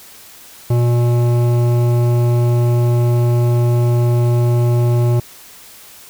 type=tone with hard clipping; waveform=sine; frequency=120.1 Hz; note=B2; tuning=48 cents flat; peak=-13 dBFS; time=0.7-5.2 s; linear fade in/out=5 ms; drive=13 dB; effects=white hiss -40 dBFS RMS until 6.09 s